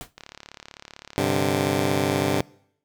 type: noise with exponential decay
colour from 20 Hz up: pink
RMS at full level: -33 dBFS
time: 0.01-0.13 s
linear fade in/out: 0 ms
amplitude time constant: 24 ms
type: click train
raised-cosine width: 0.2 ms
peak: -22 dBFS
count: 39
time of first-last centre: 0.18-1.244 s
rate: 35.7 Hz
type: chord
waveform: 10% pulse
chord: G suspended fourth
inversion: none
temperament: just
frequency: 98 / 130.67 / 147 Hz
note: G2 / C3 / D3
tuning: 0 / -2 / +2 cents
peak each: -18 dBFS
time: 1.18-2.41 s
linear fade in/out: 0 ms
effects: noise-tail reverb RT60 0.7 s tail -24 dB re dry